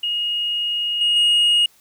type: tone with level steps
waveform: sine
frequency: 2870 Hz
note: F7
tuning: 47 cents sharp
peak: -19 / -13 / -10 dBFS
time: 0.03-1.66 s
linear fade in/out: 5 ms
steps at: 1.01 / 1.16 s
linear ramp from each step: 2 ms
effects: tanh soft clip ceiling -12 dBFS + white hiss -55 dBFS RMS until 1.8 s